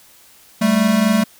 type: tone pair together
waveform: square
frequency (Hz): 195.7 / 219.7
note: G3 / A3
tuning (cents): -3 / -2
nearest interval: major second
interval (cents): 201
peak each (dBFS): -18 / -15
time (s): 0.61-1.24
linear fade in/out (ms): 10
effects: white hiss -48 dBFS RMS until 1.39 s